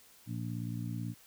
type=harmonic tone; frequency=58.27 Hz; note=A#1; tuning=in tune; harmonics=2 / 3 / 4 / 5; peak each=-37 / -41 / -43 / -45 dBFS; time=0.26-1.15 s; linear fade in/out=50 ms; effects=white hiss -60 dBFS RMS until 1.26 s